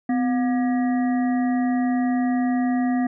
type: harmonic tone with a mistuned harmonic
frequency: 239 Hz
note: A#3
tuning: 43 cents sharp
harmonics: 1 / 3 / 5 / 7 / 8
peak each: -19 / -28 / -41 / -41 / -37 dBFS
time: 0.09-3.07 s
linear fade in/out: 5 ms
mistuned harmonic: 1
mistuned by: +100 cents
effects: none